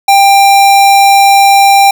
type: tone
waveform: square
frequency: 792 Hz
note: G5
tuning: 18 cents sharp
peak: -3 dBFS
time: 0.08-1.91 s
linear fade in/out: 5 ms
effects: 7-bit